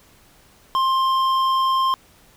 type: tone with hard clipping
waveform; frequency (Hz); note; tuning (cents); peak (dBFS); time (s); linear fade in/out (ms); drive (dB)
sine; 1055; C6; +14; -18; 0.75-1.94; 0; 8
effects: pink hiss -53 dBFS RMS until 2.36 s